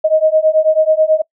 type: beating tone pair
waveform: sine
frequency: 622.3 / 631.5 Hz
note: D#5 / D#5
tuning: 0 / +26 cents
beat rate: 9.2 Hz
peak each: -12 dBFS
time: 0.04-1.22 s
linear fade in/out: 10 ms
effects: noise-tail reverb RT60 0.1 s tail -24 dB re dry